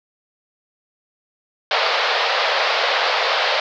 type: band-pass noise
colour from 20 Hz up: pink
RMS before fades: -19 dBFS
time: 1.71-3.6 s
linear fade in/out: 2 ms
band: 490 to 4800 Hz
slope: 48 dB/octave
effects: none